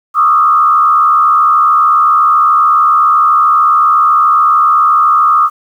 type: tone with frequency modulation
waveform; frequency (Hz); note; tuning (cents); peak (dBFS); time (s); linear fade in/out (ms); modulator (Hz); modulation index
sine; 1228; D#6; -23; -5; 0.14-5.5; 50; 73.7; 0.97
effects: 7-bit